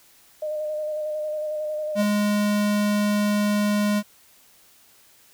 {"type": "tone with vibrato", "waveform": "sine", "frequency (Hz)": 610, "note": "D#5", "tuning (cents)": -34, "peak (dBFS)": -25, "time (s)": [0.42, 2.03], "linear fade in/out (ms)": 5, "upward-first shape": "square", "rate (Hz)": 11, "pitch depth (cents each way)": 17}
{"type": "tone", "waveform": "square", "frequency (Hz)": 207.2, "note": "G#3", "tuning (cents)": -4, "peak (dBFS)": -20, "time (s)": [1.95, 4.03], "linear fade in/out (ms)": 50}
{"effects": ["white hiss -55 dBFS RMS until 5.33 s"]}